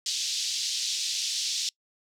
white band-pass noise, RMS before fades -30 dBFS, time 0.06-1.69 s, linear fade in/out 2 ms, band 3400 to 6000 Hz, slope 24 dB/octave, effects noise-tail reverb RT60 0.1 s tail -26 dB re dry

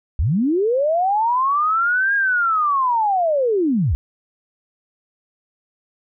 sine linear two-way sweep, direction up then down, 55.6 to 1639 to 55.6 Hz, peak -15 dBFS, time 0.19-3.95 s, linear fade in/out 0 ms, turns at 2.15 s, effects none

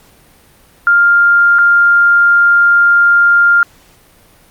sine tone with dropouts, 1400 Hz, F6, 4 cents sharp, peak -5 dBFS, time 0.87-3.63 s, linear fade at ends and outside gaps 1 ms, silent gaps 1.586-1.589 s, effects pink hiss -46 dBFS RMS until 4.5 s + Opus 48 kbps

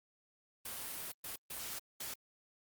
white noise bursts at uneven times, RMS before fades -43 dBFS, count 4, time 0.65-1.12 / 1.24-1.36 / 1.5-1.79 / 2-2.14 s, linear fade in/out 5 ms, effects Opus 32 kbps

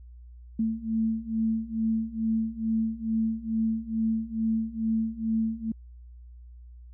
sine beating tone pair, 221.7 / 224 Hz, A3 / A3, +13 / +31 cents, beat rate 2.3 Hz, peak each -29 / -27 dBFS, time 0.59-5.72 s, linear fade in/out 5 ms, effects added 60 Hz sine -44 dBFS peak until 6.93 s

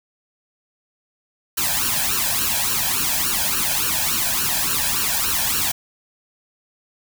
white noise with flanger, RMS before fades -21 dBFS, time 1.57-5.72 s, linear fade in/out 10 ms, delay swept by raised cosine 0.7 to 1.25 ms, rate 3.5 Hz, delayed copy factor +1, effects none

